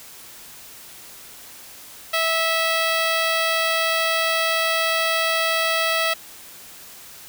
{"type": "tone with notch filter", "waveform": "5% pulse", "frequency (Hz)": 653, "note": "E5", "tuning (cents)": -17, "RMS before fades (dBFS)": -21, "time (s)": [2.13, 6.14], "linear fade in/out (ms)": 10, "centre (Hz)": 6900, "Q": 0.57, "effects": ["white hiss -42 dBFS RMS until 7.28 s"]}